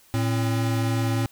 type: tone pair together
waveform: square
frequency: 112.9 / 268.5 Hz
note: A2 / C4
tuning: +45 / +45 cents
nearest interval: octave + minor third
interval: 1500 cents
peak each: -23 / -29 dBFS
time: 0.14-1.26 s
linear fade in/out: 0 ms
effects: white hiss -56 dBFS RMS until 1.31 s